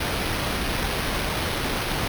pink noise with sample-and-hold, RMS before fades -26 dBFS, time 0-2.08 s, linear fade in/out 5 ms, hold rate 7350 Hz, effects none

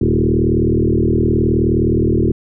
sine tone with frequency modulation, 226.1 Hz, A3, 47 cents sharp, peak -11 dBFS, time 0.01-2.32 s, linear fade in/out 5 ms, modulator 39.2 Hz, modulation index 4.4, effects none

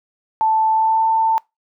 sine tone with pitch glide, 880 to 892.3 Hz, A5 to A5, 0 to +24 cents, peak -13 dBFS, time 0.41-1.38 s, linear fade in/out 0 ms, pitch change +24 cents, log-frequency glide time 0.71-1.05 s, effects noise-tail reverb RT60 0.2 s tail -24 dB re dry

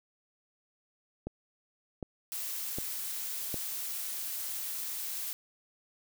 click train, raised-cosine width 2 ms, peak -23 dBFS, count 4, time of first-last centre 1.27-3.543 s, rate 1.32 Hz
blue noise, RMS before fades -37 dBFS, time 2.32-5.33 s, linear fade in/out 0 ms
effects none

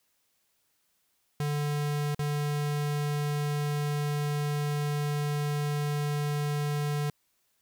square tone with dropouts, 146.83 Hz, D3, in tune, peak -28 dBFS, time 1.4-7.1 s, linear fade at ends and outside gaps 2 ms, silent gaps 2.147-2.192 s, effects white hiss -73 dBFS RMS until 7.61 s

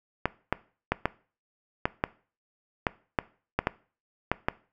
clicks, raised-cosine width 0.5 ms, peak -8 dBFS, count 12, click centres 0.256 / 0.526 / 0.92 / 1.056 / 1.855 / 2.039 / 2.868 / 3.188 / 3.59 / 3.671 / 4.316 / 4.485 s, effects noise-tail reverb RT60 0.4 s tail -20 dB re dry

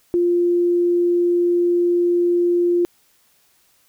sine tone, 349.2 Hz, F4, in tune, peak -14 dBFS, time 0.14-2.85 s, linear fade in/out 0 ms, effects white hiss -59 dBFS RMS until 3.88 s

